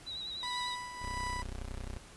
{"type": "tone with vibrato", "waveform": "sine", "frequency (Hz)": 3891, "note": "B7", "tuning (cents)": -27, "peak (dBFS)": -38, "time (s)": [0.06, 0.76], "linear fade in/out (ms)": 20, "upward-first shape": "sine", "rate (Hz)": 10, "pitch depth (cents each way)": 45}
{"type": "tone with tremolo", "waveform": "30% pulse", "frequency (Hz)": 987.8, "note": "B5", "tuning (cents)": 0, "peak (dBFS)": -32, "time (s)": [0.43, 1.42], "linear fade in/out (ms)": 0, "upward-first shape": "triangle", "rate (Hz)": 1.5, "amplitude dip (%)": 65}
{"type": "tone", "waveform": "20% pulse", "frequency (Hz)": 31.44, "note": "B0", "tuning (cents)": 32, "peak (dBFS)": -34, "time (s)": [1.01, 1.98], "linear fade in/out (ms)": 10}
{"effects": ["pink hiss -54 dBFS RMS until 2.16 s", "resampled to 24000 Hz"]}